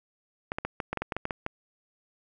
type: clicks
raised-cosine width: 0.5 ms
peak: -15 dBFS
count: 12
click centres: 0.519 / 0.585 / 0.65 / 0.802 / 0.93 / 0.973 / 1.02 / 1.122 / 1.166 / 1.254 / 1.308 / 1.464 s
effects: none